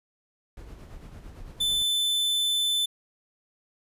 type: noise with tremolo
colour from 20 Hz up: brown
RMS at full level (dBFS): -41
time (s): 0.57-1.83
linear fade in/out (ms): 2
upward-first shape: sine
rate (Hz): 8.9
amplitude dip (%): 45
type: tone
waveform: 45% pulse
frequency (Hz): 3520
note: A7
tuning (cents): 0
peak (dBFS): -23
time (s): 1.6-2.86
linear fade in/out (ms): 10
effects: resampled to 32000 Hz